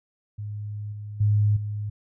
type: tone with level steps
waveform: sine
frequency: 104.4 Hz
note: G#2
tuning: 10 cents sharp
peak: -30 / -33 / -17 / -27 dBFS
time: 0.38-1.9 s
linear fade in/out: 10 ms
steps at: 0.92 / 1.2 / 1.56 s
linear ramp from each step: 10 ms
effects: none